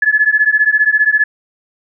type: beating tone pair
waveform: sine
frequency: 1707 / 1722 Hz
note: G#6 / A6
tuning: +47 / -38 cents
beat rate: 15 Hz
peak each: -12 dBFS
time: 0.02-1.24 s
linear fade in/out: 5 ms
effects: none